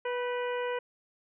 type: harmonic tone with a mistuned harmonic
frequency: 490.1 Hz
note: B4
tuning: 13 cents flat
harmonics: 1 / 2 / 3 / 4 / 5 / 6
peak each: -31 / -37 / -41 / -43 / -45 / -47 dBFS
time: 0.05-0.79 s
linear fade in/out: 5 ms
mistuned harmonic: 3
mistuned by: +44 cents
effects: none

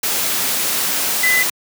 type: tone in noise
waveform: sine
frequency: 2009 Hz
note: B6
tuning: 29 cents sharp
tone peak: -13 dBFS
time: 1.23-1.43 s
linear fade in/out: 5 ms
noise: white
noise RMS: -19 dBFS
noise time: 0.03-1.5 s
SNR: +3 dB
effects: high-pass 150 Hz 12 dB/octave

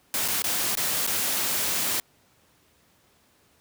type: noise with dropouts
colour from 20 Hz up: white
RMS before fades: -26 dBFS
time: 0.14-2 s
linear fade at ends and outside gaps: 1 ms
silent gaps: 0.279-0.283 / 0.421-0.441 / 0.753-0.772 / 1.066-1.074 s
effects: pink hiss -62 dBFS RMS until 3.6 s + high-pass 80 Hz 12 dB/octave

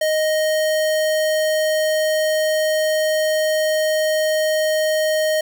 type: tone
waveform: square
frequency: 622.3 Hz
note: D#5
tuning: in tune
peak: -17 dBFS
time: 0.01-5.41 s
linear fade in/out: 5 ms
effects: none

